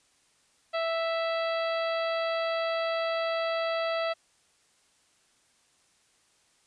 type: harmonic tone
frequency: 659.3 Hz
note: E5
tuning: in tune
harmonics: 1 / 2 / 3 / 4 / 5 / 6 / 7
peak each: -28 / -34 / -38 / -40 / -42 / -44 / -45 dBFS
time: 0.73-4.14 s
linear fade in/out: 20 ms
effects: white hiss -66 dBFS RMS until 6.66 s + resampled to 22050 Hz